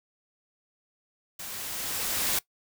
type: noise with level ramp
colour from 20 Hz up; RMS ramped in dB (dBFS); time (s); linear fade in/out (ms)
white; -39 to -26; 1.39-2.39; 5
effects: noise-tail reverb RT60 0.1 s tail -20 dB re dry